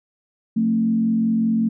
sine tone with frequency modulation, 223.6 Hz, A3, 28 cents sharp, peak -16 dBFS, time 0.56-1.69 s, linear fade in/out 10 ms, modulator 45.2 Hz, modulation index 0.54, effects none

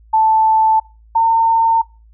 sine tone pair in turn, 880 / 907.9 Hz, A5 / A#5, 0 / -46 cents, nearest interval minor second, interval 54 cents, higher second, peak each -9 dBFS, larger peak neither, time 0.13-0.8 / 1.15-1.82 s, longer neither, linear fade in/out 10 ms, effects noise-tail reverb RT60 0.3 s tail -23 dB re dry + added 55 Hz sine -43 dBFS peak until 2.13 s

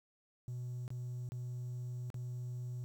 triangle tone with dropouts, 123.47 Hz, B2, in tune, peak -36 dBFS, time 0.48-2.84 s, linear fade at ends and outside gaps 0 ms, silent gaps 0.879-0.904 / 1.29-1.32 / 2.102-2.143 s, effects tanh soft clip ceiling -34 dBFS + 11-bit

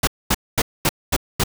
pink noise bursts, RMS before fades -17 dBFS, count 6, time 0.03-1.438 s, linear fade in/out 5 ms, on 43 ms, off 230 ms, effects none

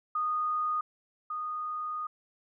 sine tone pair in turn, 1234 / 1234 Hz, D#6 / D#6, -15 / -15 cents, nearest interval unison, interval 0 cents, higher neither, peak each -27 / -32 dBFS, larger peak first, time 0.15-0.81 / 1.3-2.07 s, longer second, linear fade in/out 5 ms, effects none

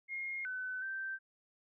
sine tone with pitch steps, 2140 / 1511 / 1560 Hz, C7 / F#6 / G6, +38 / +36 / -9 cents, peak -37 dBFS, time 0.08-1.19 s, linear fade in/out 50 ms, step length 370 ms, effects none

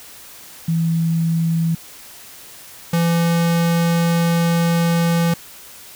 sine / square tone pair in turn, 164.81 / 168.76 Hz, E3 / E3, 0 / +41 cents, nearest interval unison, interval 41 cents, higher second, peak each -15 dBFS, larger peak neither, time 0.68-1.75 / 2.93-5.34 s, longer second, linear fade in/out 5 ms, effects white hiss -40 dBFS RMS until 5.95 s

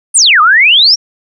sine exponential two-way sweep, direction down then up, 9956 to 1174.7 to 5760 Hz, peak -3 dBFS, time 0.14-0.96 s, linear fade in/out 20 ms, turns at 0.41 s, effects none

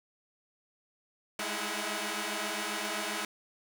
5% pulse tone cluster, 205.2 / 212.7 / 320 / 332.4 / 740 Hz, G#3 / G#3 / D#4 / E4 / F#5, -21 / +42 / +49 / +15 / 0 cents, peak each -28 dBFS, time 1.39-3.25 s, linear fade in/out 2 ms, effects none

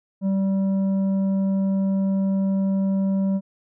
triangle tone with tanh clipping, 193.7 Hz, G3, 20 cents flat, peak -20 dBFS, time 0.21-3.41 s, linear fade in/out 50 ms, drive 11 dB, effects none

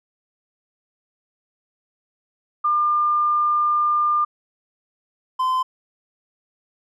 sine / triangle tone pair in turn, 1200 / 1029.2 Hz, D6 / C6, +37 / -29 cents, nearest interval minor third, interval 266 cents, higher first, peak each -16 dBFS, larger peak neither, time 2.64-4.25 / 5.39-5.63 s, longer first, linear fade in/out 10 ms, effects none

